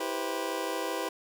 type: chord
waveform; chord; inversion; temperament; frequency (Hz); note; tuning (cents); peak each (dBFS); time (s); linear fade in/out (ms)
25% pulse; C major seventh; first; just; 327 / 392.4 / 490.5 / 523.3; E4 / G4 / B4 / C5; -14 / +2 / -12 / 0; -33; 0-1.09; 5
effects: none